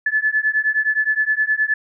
sine beating tone pair, 1726 / 1735.6 Hz, A6 / A6, -34 / -24 cents, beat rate 9.6 Hz, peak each -19 dBFS, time 0.06-1.74 s, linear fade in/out 5 ms, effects none

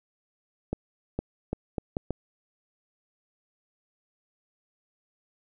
accelerating click train, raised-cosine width 2 ms, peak -15 dBFS, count 6, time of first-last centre 0.73-2.107 s, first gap 460 ms, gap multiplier 0.74, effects none

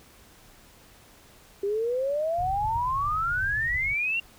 sine exponential sweep, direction up, 392 to 2794 Hz, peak -24 dBFS, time 1.63-4.2 s, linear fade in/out 5 ms
pink low-pass noise, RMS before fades -37 dBFS, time 2.38-3.94 s, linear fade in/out 10 ms, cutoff 150 Hz, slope 96 dB/octave
effects pink hiss -54 dBFS RMS until 4.38 s

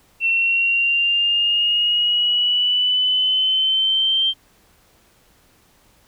sine exponential sweep, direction up, 2700 to 3156 Hz, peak -15 dBFS, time 0.2-4.34 s, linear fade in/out 50 ms, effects pink hiss -56 dBFS RMS until 6.07 s

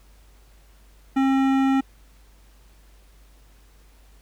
sine tone with hard clipping, 268.6 Hz, C4, 46 cents sharp, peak -19 dBFS, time 1.16-1.81 s, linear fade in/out 10 ms, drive 15 dB, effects added 50 Hz sine -50 dBFS peak until 4.21 s + pink hiss -59 dBFS RMS until 4.21 s

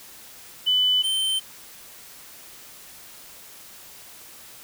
sine / square tone pair in turn, 3000 / 3100 Hz, F#7 / G7, +23 / -20 cents, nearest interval minor second, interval 57 cents, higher second, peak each -17 / -22 dBFS, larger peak first, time 0.66-1.03 / 1.03-1.4 s, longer neither, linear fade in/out 20 ms, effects white hiss -45 dBFS RMS until 4.63 s

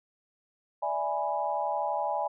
sine chord, E dominant seventh, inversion third, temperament equal, 587.3 / 659.3 / 830.6 / 987.8 Hz, D5 / E5 / G#5 / B5, 0 / 0 / 0 / 0 cents, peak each -34 / -34 / -30 / -35 dBFS, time 0.82-2.28 s, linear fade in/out 10 ms, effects none

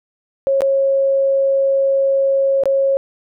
sine tone with dropouts, 545 Hz, C#5, 29 cents flat, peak -12 dBFS, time 0.47-2.97 s, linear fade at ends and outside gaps 0 ms, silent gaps 0.607-0.619 / 2.636-2.656 s, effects none

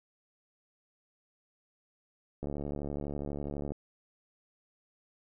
click train, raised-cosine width 2 ms, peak -24 dBFS, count 94, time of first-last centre 2.43-3.72 s, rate 72.1 Hz, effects none

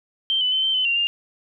sine tone with pitch steps, 3133 / 2998 / 3070 / 3111 / 3035 / 2768 / 2805 Hz, G7 / F#7 / G7 / G7 / F#7 / F7 / F7, -2 / +22 / -37 / -14 / +43 / -16 / +7 cents, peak -18 dBFS, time 0.3-1.07 s, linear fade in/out 0 ms, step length 110 ms, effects none

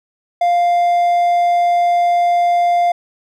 triangle tone, 699 Hz, F5, 1 cent sharp, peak -9 dBFS, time 0.41-2.92 s, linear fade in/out 5 ms, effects none

